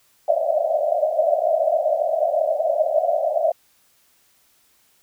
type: band-pass noise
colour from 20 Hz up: white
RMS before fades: -20 dBFS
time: 0.28-3.52 s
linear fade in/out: 5 ms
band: 590 to 680 Hz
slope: 96 dB/octave
effects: white hiss -60 dBFS RMS until 5.02 s